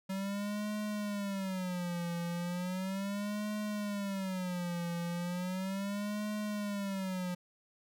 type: tone with vibrato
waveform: square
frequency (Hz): 190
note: F#3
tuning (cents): +46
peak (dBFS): -35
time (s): 0.09-7.35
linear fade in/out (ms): 10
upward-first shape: sine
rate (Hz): 0.36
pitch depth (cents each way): 180
effects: none